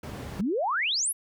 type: noise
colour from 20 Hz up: brown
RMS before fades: -32 dBFS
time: 0.03-0.41 s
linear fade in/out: 5 ms
type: exponential sweep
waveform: sine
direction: up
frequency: 165.1 to 12000 Hz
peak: -24 dBFS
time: 0.38-1.13 s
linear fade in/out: 20 ms
effects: high-pass 100 Hz 12 dB/octave